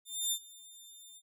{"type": "tone with ADSR envelope", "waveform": "15% pulse", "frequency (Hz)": 3602, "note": "A7", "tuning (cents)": 40, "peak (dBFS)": -22, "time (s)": [0.05, 1.22], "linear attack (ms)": 270, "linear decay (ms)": 67, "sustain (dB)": -22, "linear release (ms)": 50, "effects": []}